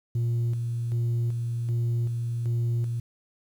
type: tone with tremolo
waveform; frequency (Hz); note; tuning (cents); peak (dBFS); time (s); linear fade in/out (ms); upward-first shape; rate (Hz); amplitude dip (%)
sine; 117.8; A#2; +19; -20; 0.15-3; 5; square; 1.3; 45
effects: tanh soft clip ceiling -22 dBFS + 9-bit